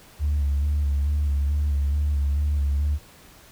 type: tone with vibrato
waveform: sine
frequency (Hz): 72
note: D2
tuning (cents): -34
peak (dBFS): -18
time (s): 0.19-2.99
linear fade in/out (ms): 50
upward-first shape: square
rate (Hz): 2.3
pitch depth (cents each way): 35
effects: tanh soft clip ceiling -17 dBFS + pink hiss -50 dBFS RMS until 3.51 s